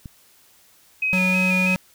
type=click; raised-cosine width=5 ms; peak=-23 dBFS; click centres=0.058 s
type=tone with vibrato; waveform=sine; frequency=2489 Hz; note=D#7; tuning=in tune; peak=-19 dBFS; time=1.02-1.75 s; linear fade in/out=5 ms; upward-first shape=square; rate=3.1 Hz; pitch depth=29 cents each way
type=tone; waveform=square; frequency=185 Hz; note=F#3; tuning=in tune; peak=-21 dBFS; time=1.13-1.76 s; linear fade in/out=0 ms
effects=white hiss -55 dBFS RMS until 1.94 s